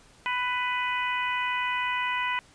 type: harmonic tone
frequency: 496.8 Hz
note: B4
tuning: 10 cents sharp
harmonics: 2 / 3 / 4 / 5 / 6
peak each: -29 / -35 / -31 / -33 / -37 dBFS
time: 0.26-2.39 s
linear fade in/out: 0 ms
effects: pink hiss -56 dBFS RMS until 2.54 s + resampled to 22050 Hz